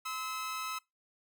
sawtooth tone pair together, 1028.6 / 1296 Hz, C6 / E6, -30 / -30 cents, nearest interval major third, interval 400 cents, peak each -39 / -33 dBFS, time 0.05-0.79 s, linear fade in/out 10 ms, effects noise-tail reverb RT60 0.2 s tail -23 dB re dry

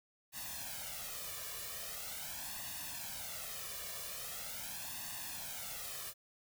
white noise with flanger, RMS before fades -44 dBFS, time 0.32-6.14 s, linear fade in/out 50 ms, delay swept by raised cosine 1.1 to 1.74 ms, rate 0.42 Hz, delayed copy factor +0.8, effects none

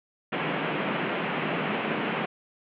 pink band-pass noise, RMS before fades -29 dBFS, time 0.32-2.26 s, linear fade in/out 10 ms, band 150 to 3000 Hz, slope 48 dB/octave, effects none

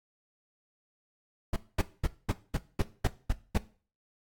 brown noise bursts, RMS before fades -25 dBFS, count 9, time 1.53-3.578 s, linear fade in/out 5 ms, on 32 ms, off 220 ms, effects noise-tail reverb RT60 0.4 s tail -17 dB re dry + AAC 64 kbps

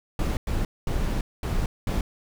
brown noise bursts at uneven times, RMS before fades -25 dBFS, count 5, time 0.19-0.37 / 0.47-0.65 / 0.87-1.21 / 1.43-1.66 / 1.87-2.01 s, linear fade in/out 2 ms, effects none

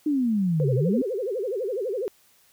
sine exponential two-way sweep, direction down then up, 310.4 to 123.47 to 275.1 Hz, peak -20 dBFS, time 0.06-1.02 s, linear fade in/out 5 ms, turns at 0.76 s
sine tone with vibrato, 445.7 Hz, A4, 22 cents sharp, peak -25 dBFS, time 0.6-2.08 s, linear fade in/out 0 ms, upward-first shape sine, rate 12 Hz, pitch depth 290 cents each way
effects white hiss -60 dBFS RMS until 2.52 s

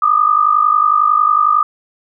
sine tone pair together, 1193.5 / 1244.5 Hz, D6 / D#6, +28 / 0 cents, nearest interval minor second, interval 72 cents, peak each -12 dBFS, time 0.02-1.63 s, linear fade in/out 5 ms, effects none

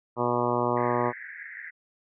harmonic tone, 121.3 Hz, B2, 31 cents flat, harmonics 1 / 2 / 3 / 4 / 5 / 6 / 7 / 8 / 9 / 10, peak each -34 / -32 / -30 / -31 / -31 / -35 / -33 / -31 / -32 / -36 dBFS, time 0.16-1.13 s, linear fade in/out 50 ms
pink band-pass noise, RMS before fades -41 dBFS, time 0.76-1.71 s, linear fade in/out 20 ms, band 1600 to 2100 Hz, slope 96 dB/octave
effects none

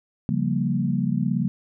sine chord, G half-diminished seventh, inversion second, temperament equal, 138.59 / 174.61 / 196 / 233.1 Hz, Db3 / F3 / G3 / Bb3, 0 / 0 / 0 / 0 cents, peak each -26 / -26 / -26 / -26 dBFS, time 0.29-1.48 s, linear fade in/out 0 ms, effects none

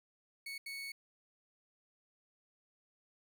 30% pulse tone bursts at uneven times, 2217 Hz, C#7, in tune, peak -39 dBFS, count 2, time 0.46-0.58 / 0.66-0.92 s, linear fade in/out 5 ms, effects none

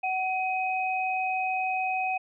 sine tone pair together, 748.9 / 2519 Hz, F#5 / D#7, +21 / +21 cents, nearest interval octave + major sixth, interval 2100 cents, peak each -27 / -30 dBFS, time 0.03-2.18 s, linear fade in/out 10 ms, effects none

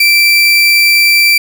30% pulse tone, 2342 Hz, D7, 5 cents flat, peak -3 dBFS, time 0-1.38 s, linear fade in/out 5 ms, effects none

